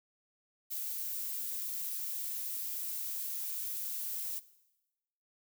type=noise; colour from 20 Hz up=violet; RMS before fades=-38 dBFS; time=0.7-4.4 s; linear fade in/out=20 ms; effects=noise-tail reverb RT60 1.0 s tail -18 dB re dry